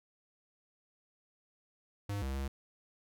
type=tone with pitch steps; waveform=square; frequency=101.3 / 67.1 / 68 Hz; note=G#2 / C2 / C#2; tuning=-43 / +44 / -33 cents; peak=-35 dBFS; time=2.09-2.48 s; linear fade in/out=5 ms; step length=130 ms; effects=none